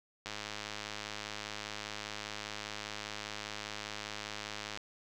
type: click train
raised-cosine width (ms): 0.2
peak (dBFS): -22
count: 475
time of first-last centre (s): 0.26-4.774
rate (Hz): 105
effects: none